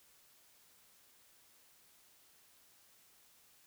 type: silence
effects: white hiss -66 dBFS RMS until 3.66 s